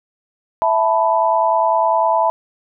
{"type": "chord", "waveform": "sine", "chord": "E suspended fourth", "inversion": "none", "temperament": "just", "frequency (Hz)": [659.3, 879, 988.9], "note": ["E5", "A5", "B5"], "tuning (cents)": [0, -2, 2], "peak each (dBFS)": -17, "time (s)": [0.62, 2.3], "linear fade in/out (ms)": 0, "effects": []}